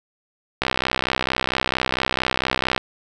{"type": "click train", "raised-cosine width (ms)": 0.3, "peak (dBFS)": -3, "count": 140, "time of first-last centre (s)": [0.62, 2.778], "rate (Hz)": 64.4, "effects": []}